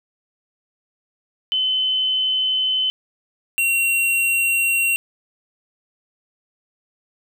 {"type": "tone pair in turn", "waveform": ["sine", "square"], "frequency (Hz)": [3044, 2743], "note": ["F#7", "F7"], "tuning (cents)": [48, -32], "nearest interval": "major second", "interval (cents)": 180, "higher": "first", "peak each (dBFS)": -17, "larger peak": "neither", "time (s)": [[1.52, 2.9], [3.58, 4.96]], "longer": "neither", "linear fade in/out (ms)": 0, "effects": []}